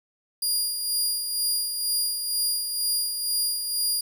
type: tone with tremolo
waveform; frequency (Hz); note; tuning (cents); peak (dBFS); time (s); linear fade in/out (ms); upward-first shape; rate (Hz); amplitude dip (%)
20% pulse; 4832; D8; +48; -16; 0.42-4.01; 5; sine; 2.1; 50
effects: 9-bit